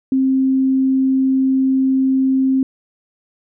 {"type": "tone", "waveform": "sine", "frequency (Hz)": 264.6, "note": "C4", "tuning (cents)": 20, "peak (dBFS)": -12, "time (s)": [0.12, 2.63], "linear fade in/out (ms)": 2, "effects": []}